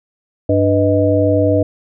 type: harmonic tone with a mistuned harmonic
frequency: 98.8 Hz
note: G2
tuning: 14 cents sharp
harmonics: 1 / 3 / 5 / 6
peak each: -16 / -16 / -16 / -16 dBFS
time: 0.49-1.63 s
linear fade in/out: 5 ms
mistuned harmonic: 6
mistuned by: +94 cents
effects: none